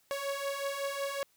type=beating tone pair; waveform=sawtooth; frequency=553 / 558.4 Hz; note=C#5 / C#5; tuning=-4 / +13 cents; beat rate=5.4 Hz; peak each=-34 / -31 dBFS; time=0.11-1.23 s; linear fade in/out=0 ms; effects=white hiss -69 dBFS RMS until 1.36 s